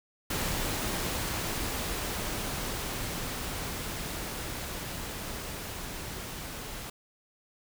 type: noise with level ramp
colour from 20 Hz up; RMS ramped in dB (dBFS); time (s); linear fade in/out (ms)
pink; -31 to -40; 0.3-6.9; 5
effects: none